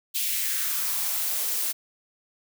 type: noise with high-pass filter sweep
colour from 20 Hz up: blue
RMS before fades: -27 dBFS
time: 0.14-1.73 s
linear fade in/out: 20 ms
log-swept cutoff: 3000 to 290 Hz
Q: 2.2
effects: none